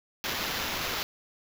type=noise with sample-and-hold; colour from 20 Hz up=violet; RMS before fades=-32 dBFS; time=0.24-1.03 s; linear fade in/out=0 ms; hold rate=8820 Hz; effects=none